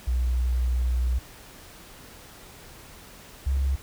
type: tone pair in turn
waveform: sine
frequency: 61.74 / 67.63 Hz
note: B1 / C#2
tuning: 0 / -42 cents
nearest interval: major second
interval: 158 cents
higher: second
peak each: -21 dBFS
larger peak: neither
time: 0.07-1.19 / 3.46-3.76 s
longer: first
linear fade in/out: 10 ms
effects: pink hiss -47 dBFS RMS until 3.82 s